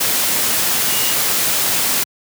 sine tone in noise, 2862 Hz, F7, 42 cents sharp, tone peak -25 dBFS, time 0.9-1.14 s, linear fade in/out 10 ms, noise white, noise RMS -17 dBFS, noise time 0-2.04 s, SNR -11 dB, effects high-pass 100 Hz 12 dB/octave

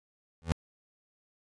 25% pulse tone with exponential growth, 82.2 Hz, E2, 4 cents flat, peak -18 dBFS, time 0.42-0.52 s, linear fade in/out 0 ms, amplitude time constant 21 ms, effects resampled to 22050 Hz

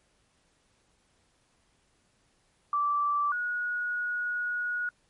sine tone pair in turn, 1165 / 1453.5 Hz, D6 / F#6, -14 / -31 cents, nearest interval major third, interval 383 cents, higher second, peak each -24 / -28 dBFS, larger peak first, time 2.73-3.32 / 3.32-4.89 s, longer second, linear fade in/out 2 ms, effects pink hiss -69 dBFS RMS until 5.09 s + MP3 48 kbps

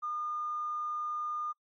triangle tone with tanh clipping, 1215 Hz, D#6, 42 cents flat, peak -32 dBFS, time 0.02-1.53 s, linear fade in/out 20 ms, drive 2 dB, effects noise-tail reverb RT60 0.1 s tail -25 dB re dry + MP3 32 kbps

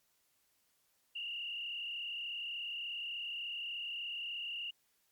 sine tone with frequency modulation, 2825 Hz, F7, 19 cents sharp, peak -38 dBFS, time 1.15-4.71 s, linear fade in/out 10 ms, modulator 36.6 Hz, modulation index 2.3, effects white hiss -75 dBFS RMS until 5.11 s + MP3 96 kbps

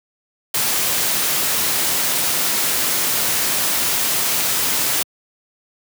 white noise, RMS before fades -19 dBFS, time 0.54-5.03 s, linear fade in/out 5 ms, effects high-pass 100 Hz 12 dB/octave

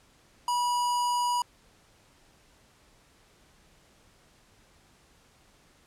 square tone with notch filter, 972 Hz, B5, 28 cents flat, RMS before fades -27 dBFS, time 0.48-1.42 s, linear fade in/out 2 ms, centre 2200 Hz, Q 1.2, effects pink hiss -61 dBFS RMS until 5.86 s + low-pass 10000 Hz 12 dB/octave

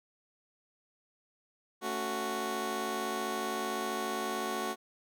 15% pulse chord, F# minor, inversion first, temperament just, 222 / 277.5 / 370 Hz, A3 / C#4 / F#4, +16 / +2 / 0 cents, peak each -32 / -35 / -29 dBFS, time 1.81-4.76 s, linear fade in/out 50 ms, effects none

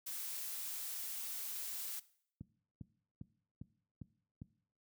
blue noise, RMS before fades -43 dBFS, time 0.06-2 s, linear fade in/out 10 ms
click train, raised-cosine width 5 ms, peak -32 dBFS, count 6, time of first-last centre 2.41-4.418 s, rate 2.49 Hz
effects noise-tail reverb RT60 0.6 s tail -19 dB re dry + high-pass 100 Hz 12 dB/octave

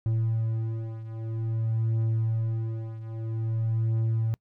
triangle beating tone pair, 112.2 / 112.71 Hz, A2 / A2, +34 / +42 cents, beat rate 0.51 Hz, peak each -25 / -29 dBFS, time 0.06-4.34 s, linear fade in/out 0 ms, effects noise-tail reverb RT60 0.1 s tail -26 dB re dry

